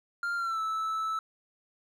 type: tone with pitch glide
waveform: triangle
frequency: 1396.9 to 1310.9 Hz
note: F6 to E6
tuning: 0 to -10 cents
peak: -27 dBFS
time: 0.23-1.19 s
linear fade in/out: 2 ms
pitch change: -110 cents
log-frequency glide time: 0.36-0.6 s
effects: none